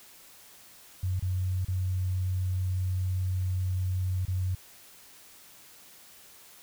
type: tone with dropouts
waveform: sine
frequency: 92.5 Hz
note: F#2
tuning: in tune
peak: -26 dBFS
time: 1.03-4.55 s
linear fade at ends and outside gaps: 5 ms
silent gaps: 1.196-1.223 / 1.649-1.682 / 4.253-4.28 s
effects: white hiss -53 dBFS RMS until 6.62 s